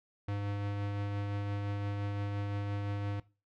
square tone with tremolo, 101.5 Hz, G#2, 39 cents flat, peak -33 dBFS, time 0.28-3.2 s, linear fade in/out 5 ms, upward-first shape triangle, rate 5.8 Hz, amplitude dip 25%, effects noise-tail reverb RT60 0.3 s tail -19 dB re dry + low-pass 3000 Hz 12 dB/octave

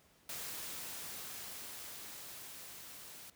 white noise with level ramp, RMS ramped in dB -43 to -52 dBFS, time 0.29-3.3 s, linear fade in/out 2 ms, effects pink hiss -67 dBFS RMS until 3.35 s + high-pass 60 Hz 12 dB/octave

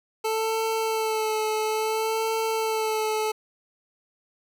25% pulse tone with vibrato, 439.3 Hz, A4, 3 cents flat, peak -20 dBFS, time 0.24-3.32 s, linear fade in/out 10 ms, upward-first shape sine, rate 0.59 Hz, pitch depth 26 cents each way, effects none

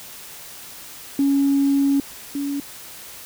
sine tone pair in turn, 278.2 / 282.4 Hz, C#4 / C#4, +6 / +32 cents, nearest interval unison, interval 26 cents, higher second, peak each -14 / -22 dBFS, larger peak first, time 1.19-2 / 2.35-2.6 s, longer first, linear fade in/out 2 ms, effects tanh soft clip ceiling -10 dBFS + white hiss -39 dBFS RMS until 3.25 s

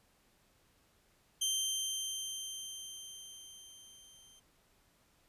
20% pulse tone with level ramp, 3136 Hz, G7, in tune, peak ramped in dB -25 to -54 dBFS, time 1.41-4.4 s, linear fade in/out 10 ms, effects pink hiss -70 dBFS RMS until 5.28 s + resampled to 32000 Hz

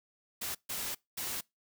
white noise bursts at uneven times, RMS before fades -37 dBFS, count 3, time 0.41-0.55 / 0.69-0.95 / 1.17-1.41 s, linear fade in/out 10 ms, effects noise-tail reverb RT60 0.2 s tail -24 dB re dry

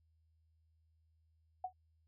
sine tone with exponential decay, 740 Hz, F#5, in tune, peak -33 dBFS, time 1.64-1.73 s, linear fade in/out 5 ms, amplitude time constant 19 ms, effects added 80 Hz sine -70 dBFS peak until 2.07 s

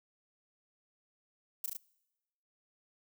violet noise with echo, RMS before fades -35 dBFS, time 1.64-1.66 s, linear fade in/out 2 ms, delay 36 ms, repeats 3, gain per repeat -2 dB, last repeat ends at 1.768 s, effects noise-tail reverb RT60 1.0 s tail -24 dB re dry

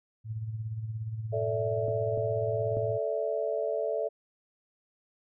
sine tone with tremolo, 110.4 Hz, A2, 6 cents sharp, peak -30 dBFS, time 0.24-2.99 s, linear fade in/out 50 ms, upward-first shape sine, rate 17 Hz, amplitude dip 55%
sine chord, A suspended fourth, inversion none, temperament equal with one note detuned, 440 / 578.6 / 659.3 Hz, A4 / D5 / E5, 0 / -26 / 0 cents, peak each -32 dBFS, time 1.32-4.09 s, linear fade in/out 20 ms
clicks, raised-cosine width 2 ms, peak -26 / -28 / -24 dBFS, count 3, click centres 1.883 / 2.175 / 2.77 s
effects none

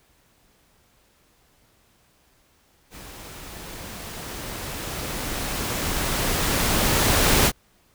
pink noise with level ramp, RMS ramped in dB -42 to -17 dBFS, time 2.9-7.52 s, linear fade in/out 50 ms, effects pink hiss -61 dBFS RMS until 7.94 s

